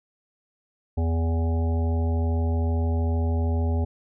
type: harmonic tone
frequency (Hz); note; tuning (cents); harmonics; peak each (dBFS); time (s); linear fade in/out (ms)
82.41; E2; 0; 1 / 3 / 5 / 7 / 9 / 10; -21 / -31 / -35 / -38 / -40 / -41; 0.97-3.85; 10
effects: none